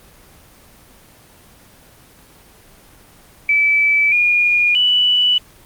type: tone with pitch steps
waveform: sine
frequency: 2308 / 2431 / 2964 Hz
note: D7 / D#7 / F#7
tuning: -31 / -41 / +2 cents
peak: -11 dBFS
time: 3.49-5.38 s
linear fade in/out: 2 ms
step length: 630 ms
effects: pink hiss -46 dBFS RMS until 5.65 s + Opus 24 kbps